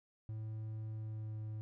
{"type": "tone with pitch glide", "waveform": "triangle", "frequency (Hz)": [109.3, 108.23], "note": ["A2", "A2"], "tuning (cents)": [-11, -28], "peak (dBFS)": -38, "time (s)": [0.29, 1.61], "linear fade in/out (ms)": 0, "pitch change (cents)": -17, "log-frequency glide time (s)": [0.93, 1.38], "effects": []}